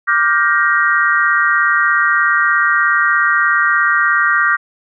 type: chord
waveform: sine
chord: G minor seventh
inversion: second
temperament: just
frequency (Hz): 1176 / 1411.2 / 1568 / 1881.6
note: D6 / F6 / G6 / Bb6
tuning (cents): +2 / +18 / 0 / +16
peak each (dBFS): -16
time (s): 0.07-4.57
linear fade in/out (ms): 20
effects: none